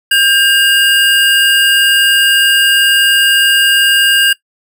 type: tone pair together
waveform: square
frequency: 1600 / 2837 Hz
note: G6 / F7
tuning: +35 / +27 cents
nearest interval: minor seventh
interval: 992 cents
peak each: -11 dBFS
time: 0.11-4.33 s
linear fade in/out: 5 ms
effects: noise-tail reverb RT60 0.1 s tail -18 dB re dry